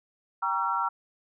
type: chord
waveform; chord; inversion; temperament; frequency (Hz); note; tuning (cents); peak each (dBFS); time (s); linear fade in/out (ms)
sine; G diminished seventh; none; just; 784 / 940.8 / 1128.9 / 1354.7; G5 / Bb5 / Db6 / Fb6; 0 / +16 / +31 / +47; -34 / -29 / -34 / -28; 0.42-0.89; 10
effects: none